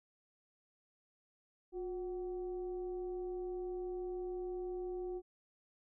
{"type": "tone with frequency modulation", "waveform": "sine", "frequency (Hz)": 360, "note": "F#4", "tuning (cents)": -47, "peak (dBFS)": -38, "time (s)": [1.72, 5.22], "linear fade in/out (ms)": 50, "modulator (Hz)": 393, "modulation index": 0.38, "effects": []}